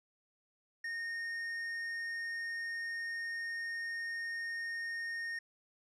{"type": "tone with tanh clipping", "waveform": "sine", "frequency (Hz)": 1844, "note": "A#6", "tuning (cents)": -19, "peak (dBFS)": -38, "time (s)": [0.84, 5.39], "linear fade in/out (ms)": 5, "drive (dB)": 7, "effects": []}